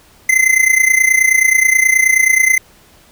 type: tone with amplitude modulation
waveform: square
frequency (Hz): 2060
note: C7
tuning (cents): -28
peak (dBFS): -6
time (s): 0.29-2.58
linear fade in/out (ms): 5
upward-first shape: sine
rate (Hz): 29.4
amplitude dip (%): 80
effects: pink hiss -47 dBFS RMS until 3.11 s